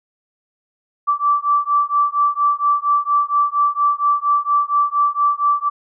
sine beating tone pair, 1161 / 1165.3 Hz, D6 / D6, -20 / -14 cents, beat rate 4.3 Hz, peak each -17 dBFS, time 1.07-5.7 s, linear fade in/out 20 ms, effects none

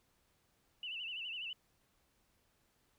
sine tone with vibrato, 2819 Hz, F7, 16 cents sharp, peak -40 dBFS, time 0.83-1.53 s, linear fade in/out 2 ms, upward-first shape sine, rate 12 Hz, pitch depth 120 cents each way, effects pink hiss -75 dBFS RMS until 2.98 s

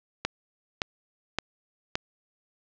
click train, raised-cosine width 0.2 ms, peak -8 dBFS, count 4, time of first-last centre 0.25-1.955 s, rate 1.76 Hz, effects low-pass 5000 Hz 12 dB/octave

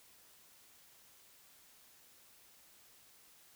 silence, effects white hiss -63 dBFS RMS until 3.55 s

